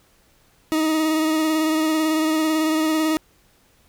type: tone with vibrato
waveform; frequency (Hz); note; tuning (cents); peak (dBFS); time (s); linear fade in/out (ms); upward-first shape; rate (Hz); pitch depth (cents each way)
40% pulse; 314.3; D#4; +18; -17; 0.72-3.17; 0; sine; 18; 24
effects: pink hiss -58 dBFS RMS until 3.88 s